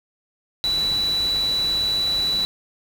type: tone in noise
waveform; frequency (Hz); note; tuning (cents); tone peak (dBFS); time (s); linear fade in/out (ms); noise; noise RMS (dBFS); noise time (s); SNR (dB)
sine; 3951; B7; 0; -19; 0.64-2.45; 0; pink; -34; 0.64-2.45; +12
effects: none